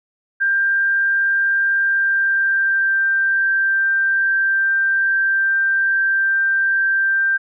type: tone with pitch glide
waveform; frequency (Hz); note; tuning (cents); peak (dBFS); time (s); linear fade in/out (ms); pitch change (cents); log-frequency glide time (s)
sine; 1589 to 1575.3; G6 to G6; +23 to +8; -14; 0.4-7.38; 20; -15; 1.77-2.93
effects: none